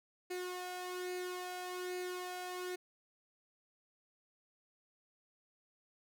sawtooth tone with flanger, 362.4 Hz, F#4, 36 cents flat, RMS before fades -42 dBFS, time 0.3-2.76 s, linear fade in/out 10 ms, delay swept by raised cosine 0.44 to 1.29 ms, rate 1.2 Hz, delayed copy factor +0.55, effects none

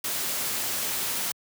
white noise, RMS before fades -29 dBFS, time 0.04-1.32 s, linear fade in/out 5 ms, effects high-pass 100 Hz 12 dB/octave

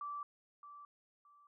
sine tone with echo, 1163 Hz, D6, 17 cents flat, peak -40 dBFS, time 0.01-0.23 s, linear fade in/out 2 ms, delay 620 ms, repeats 2, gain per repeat -11 dB, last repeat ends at 1.47 s, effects none

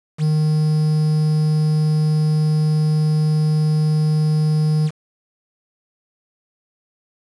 triangle tone with quantisation, 153.9 Hz, D#3, 19 cents flat, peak -12 dBFS, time 0.18-4.91 s, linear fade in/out 50 ms, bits 6, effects resampled to 22050 Hz

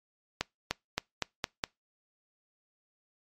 accelerating click train, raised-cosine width 0.2 ms, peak -11 dBFS, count 6, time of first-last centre 0.41-1.639 s, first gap 300 ms, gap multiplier 0.9, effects noise-tail reverb RT60 0.2 s tail -25 dB re dry + MP3 64 kbps

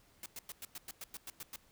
white noise bursts, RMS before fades -45 dBFS, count 11, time 0.23-1.56 s, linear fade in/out 2 ms, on 30 ms, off 100 ms, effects pink hiss -67 dBFS RMS until 1.71 s

